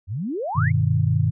sine exponential sweep, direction up, 84.3 to 2335 Hz, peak -24 dBFS, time 0.07-0.72 s, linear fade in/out 50 ms
sine chord, G augmented, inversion none, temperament just, 98 / 122.5 / 153.12 Hz, G2 / B2 / D#3, 0 / -14 / -27 cents, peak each -21 dBFS, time 0.55-1.31 s, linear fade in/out 20 ms
effects none

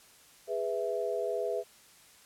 sine chord, E major, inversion first, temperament just, 412 / 494.4 / 659.3 Hz, G#4 / B4 / E5, -14 / +2 / 0 cents, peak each -34 dBFS, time 0.47-1.64 s, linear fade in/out 50 ms, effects white hiss -58 dBFS RMS until 2.25 s + low-pass 12000 Hz 12 dB/octave

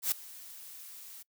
blue noise with ADSR envelope, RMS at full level -27 dBFS, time 0.02-1.23 s, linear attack 98 ms, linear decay 4 ms, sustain -21 dB, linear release 12 ms, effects noise-tail reverb RT60 0.1 s tail -24 dB re dry

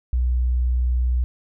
sine tone, 61.7 Hz, B1, 1 cent flat, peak -17 dBFS, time 0.13-1.24 s, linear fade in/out 0 ms, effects none

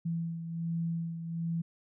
sine beating tone pair, 166.5 / 167.8 Hz, E3 / E3, +18 / +31 cents, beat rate 1.3 Hz, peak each -32 / -40 dBFS, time 0.05-1.62 s, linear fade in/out 10 ms, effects none

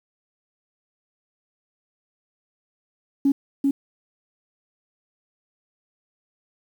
sine tone with echo, 277.2 Hz, C#4, in tune, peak -14 dBFS, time 3.25-3.32 s, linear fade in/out 5 ms, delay 390 ms, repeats 1, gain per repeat -2 dB, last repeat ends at 3.71 s, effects tanh soft clip ceiling -10 dBFS + 8-bit

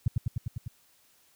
sine tone with echo, 110.9 Hz, A2, 14 cents sharp, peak -19 dBFS, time 0.06-0.08 s, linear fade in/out 5 ms, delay 100 ms, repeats 6, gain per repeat -2 dB, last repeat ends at 0.68 s, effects white hiss -64 dBFS RMS until 1.35 s

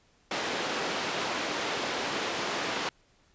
pink band-pass noise, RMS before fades -32 dBFS, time 0.31-2.89 s, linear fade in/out 2 ms, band 320 to 4800 Hz, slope 12 dB/octave, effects pink hiss -65 dBFS RMS until 3.34 s + resampled to 16000 Hz

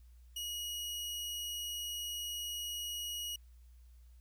sawtooth tone, 2900 Hz, F#7, 35 cents flat, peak -35 dBFS, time 0.36-3.36 s, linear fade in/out 5 ms, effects added 60 Hz sine -55 dBFS peak until 4.2 s + white hiss -75 dBFS RMS until 4.2 s

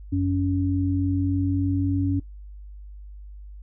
sine tone pair together, 93.44 / 280 Hz, F#2 / C#4, +18 / +18 cents, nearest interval octave + perfect fifth, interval 1900 cents, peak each -23 dBFS, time 0.12-2.2 s, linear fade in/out 10 ms, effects noise-tail reverb RT60 0.2 s tail -24 dB re dry + added 50 Hz sine -38 dBFS peak until 3.62 s

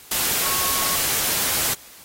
sine tone in noise, 1100 Hz, C#6, 14 cents flat, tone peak -30 dBFS, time 0.43-0.96 s, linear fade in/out 5 ms, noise white, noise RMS -22 dBFS, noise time 0.11-1.74 s, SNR -11 dB, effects white hiss -45 dBFS RMS until 2.04 s + AAC 48 kbps

